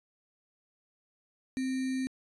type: tone with sample-and-hold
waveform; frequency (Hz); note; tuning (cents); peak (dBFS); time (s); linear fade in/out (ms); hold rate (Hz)
sine; 261; C4; -4; -29; 1.57-2.07; 0; 2100
effects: resampled to 24000 Hz